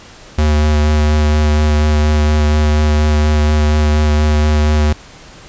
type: tone with vibrato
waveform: square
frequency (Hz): 75.6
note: D#2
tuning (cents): -49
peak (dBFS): -10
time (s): 0.38-4.93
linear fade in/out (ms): 5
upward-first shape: sine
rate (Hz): 4.2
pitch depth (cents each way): 14
effects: pink hiss -38 dBFS RMS until 5.48 s + resampled to 16000 Hz